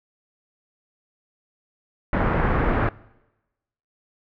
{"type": "low-pass noise", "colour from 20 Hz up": "pink", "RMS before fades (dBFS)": -21, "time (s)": [2.13, 2.89], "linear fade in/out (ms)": 2, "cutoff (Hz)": 1800, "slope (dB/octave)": 24, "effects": ["noise-tail reverb RT60 1.0 s tail -22 dB re dry"]}